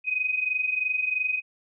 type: tone pair together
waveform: sine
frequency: 2489 / 2512 Hz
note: D#7 / D#7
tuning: 0 / +16 cents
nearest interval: unison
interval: 16 cents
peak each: -29 / -25 dBFS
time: 0.04-1.42 s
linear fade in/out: 50 ms
effects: none